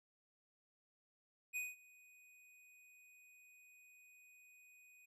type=tone with ADSR envelope; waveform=square; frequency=2489 Hz; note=D#7; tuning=in tune; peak=-39 dBFS; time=1.53-5.06 s; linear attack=34 ms; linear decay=190 ms; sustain=-24 dB; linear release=11 ms; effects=resampled to 32000 Hz